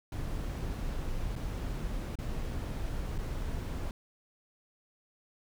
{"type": "noise with dropouts", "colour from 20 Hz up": "brown", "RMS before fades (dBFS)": -35, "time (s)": [0.12, 3.91], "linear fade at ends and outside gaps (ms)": 2, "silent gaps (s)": [[1.356, 1.361], [2.155, 2.187], [3.181, 3.186]], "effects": []}